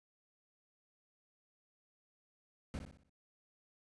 brown noise with echo, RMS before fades -41 dBFS, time 2.74-2.79 s, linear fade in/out 0 ms, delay 61 ms, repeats 5, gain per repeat -7 dB, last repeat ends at 3.095 s, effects resampled to 24000 Hz

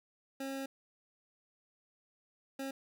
25% pulse tone bursts at uneven times, 270.5 Hz, C#4, 42 cents flat, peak -34 dBFS, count 2, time 0.4-0.66 / 2.59-2.71 s, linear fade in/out 5 ms, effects none

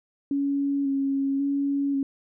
sine tone with vibrato, 277.2 Hz, C#4, in tune, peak -22 dBFS, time 0.31-2.03 s, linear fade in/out 2 ms, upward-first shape square, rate 0.92 Hz, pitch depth 19 cents each way, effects none

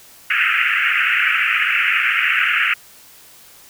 white band-pass noise, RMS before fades -17 dBFS, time 0.3-2.74 s, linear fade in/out 5 ms, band 1300 to 2800 Hz, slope 96 dB/octave, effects white hiss -45 dBFS RMS until 3.69 s

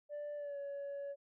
sine tone with pitch glide, 587.3 to 563.4 Hz, D5 to C#5, 0 to +28 cents, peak -38 dBFS, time 0.09-1.16 s, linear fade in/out 50 ms, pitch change -72 cents, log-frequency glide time 0.36-0.58 s, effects tanh soft clip ceiling -39 dBFS

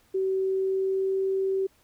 sine tone with pitch glide, 381.3 to 384.6 Hz, G4 to G4, -48 to -33 cents, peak -23 dBFS, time 0.14-1.67 s, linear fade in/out 10 ms, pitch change +15 cents, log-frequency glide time 0.36-1.22 s, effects pink hiss -63 dBFS RMS until 1.83 s

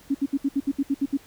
sine tone bursts, 277.2 Hz, C#4, in tune, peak -19 dBFS, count 10, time 0.1-1.173 s, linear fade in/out 10 ms, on 47 ms, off 67 ms, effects pink hiss -52 dBFS RMS until 1.26 s

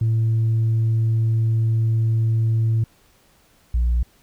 sine tone pair in turn, 112.5 / 59.49 Hz, A2 / A#1, +39 / +36 cents, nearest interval major seventh, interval 1103 cents, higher first, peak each -14 dBFS, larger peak neither, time 0.01-2.84 / 3.74-4.03 s, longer first, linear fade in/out 5 ms, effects tanh soft clip ceiling -14 dBFS + pink hiss -57 dBFS RMS until 4.22 s

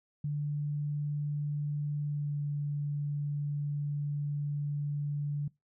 sine tone with pitch glide, 146.83 to 145.4 Hz, D3 to D3, 0 to -17 cents, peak -30 dBFS, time 0.24-5.48 s, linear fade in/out 5 ms, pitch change -17 cents, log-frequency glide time 2.05-2.38 s, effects noise-tail reverb RT60 0.2 s tail -23 dB re dry

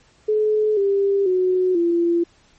sine tone with pitch steps, 427.8 / 396.9 / 368.1 / 341.5 Hz, A4 / G4 / F#4 / F4, -49 / +22 / -9 / -39 cents, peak -15 dBFS, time 0.28-2.24 s, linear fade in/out 10 ms, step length 490 ms, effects pink hiss -56 dBFS RMS until 2.58 s + MP3 32 kbps

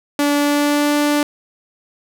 sawtooth tone with pitch glide, 289 to 293.4 Hz, D4 to D4, -28 to -2 cents, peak -10 dBFS, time 0.19-1.23 s, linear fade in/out 2 ms, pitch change +26 cents, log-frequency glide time 0.34-0.95 s, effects none

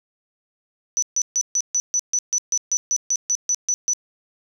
sine tone bursts, 5960 Hz, F#8, 12 cents sharp, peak -17 dBFS, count 16, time 0.97-3.934 s, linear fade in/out 0 ms, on 54 ms, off 140 ms, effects none

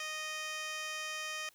15% pulse tone with band-pass filter, 620 Hz, D#5, 6 cents flat, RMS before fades -40 dBFS, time 0-1.49 s, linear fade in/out 2 ms, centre 4000 Hz, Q 0.92, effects white hiss -66 dBFS RMS until 1.54 s

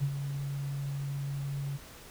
sine tone with ADSR envelope, 140 Hz, C#3, 18 cents sharp, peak -24 dBFS, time 0-1.78 s, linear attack 32 ms, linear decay 60 ms, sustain -8 dB, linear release 23 ms, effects pink hiss -50 dBFS RMS until 2.1 s

